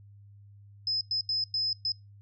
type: tone bursts at uneven times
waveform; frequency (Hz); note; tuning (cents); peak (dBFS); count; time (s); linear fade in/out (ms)
sine; 5100; D#8; +42; -26; 5; 0.87-1.01 / 1.11-1.21 / 1.29-1.44 / 1.54-1.73 / 1.85-1.92; 2
effects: noise-tail reverb RT60 0.2 s tail -22 dB re dry + added 101 Hz sine -50 dBFS peak until 2.21 s